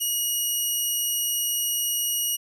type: tone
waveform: 5% pulse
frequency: 2894 Hz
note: F#7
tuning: 39 cents flat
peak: -14 dBFS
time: 0-2.37 s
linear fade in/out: 20 ms
effects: resampled to 32000 Hz